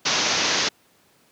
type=low-pass noise; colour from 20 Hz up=white; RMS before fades=-22 dBFS; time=0.05-0.69 s; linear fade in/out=10 ms; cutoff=6500 Hz; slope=96 dB/octave; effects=pink hiss -59 dBFS RMS until 1.31 s + high-pass 150 Hz 12 dB/octave

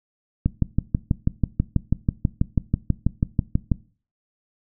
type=click train; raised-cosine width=5 ms; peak=-6 dBFS; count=21; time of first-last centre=0.46-3.717 s; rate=6.14 Hz; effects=noise-tail reverb RT60 0.4 s tail -20 dB re dry

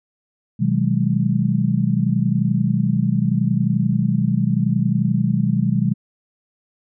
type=chord; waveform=sine; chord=G# minor seventh; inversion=first; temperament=just; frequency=124.59 / 155.74 / 186.89 / 207.7 Hz; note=B2 / D#3 / F#3 / G#3; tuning=+16 / +2 / +18 / 0 cents; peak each=-21 dBFS; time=0.59-5.94 s; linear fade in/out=20 ms; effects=none

